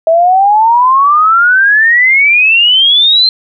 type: exponential sweep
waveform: sine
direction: up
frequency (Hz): 641 to 4171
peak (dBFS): -4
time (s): 0.07-3.29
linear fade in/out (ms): 2
effects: none